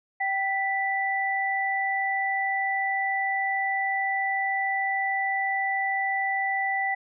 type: tone pair together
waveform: sine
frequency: 778.1 / 1975.5 Hz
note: G5 / B6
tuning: -13 / 0 cents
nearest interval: octave + major third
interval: 1613 cents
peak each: -27 / -26 dBFS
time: 0.2-6.95 s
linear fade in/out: 10 ms
effects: none